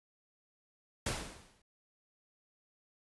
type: noise with exponential decay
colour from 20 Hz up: pink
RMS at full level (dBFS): -32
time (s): 1.06-1.62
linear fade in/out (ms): 5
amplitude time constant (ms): 120
effects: resampled to 24000 Hz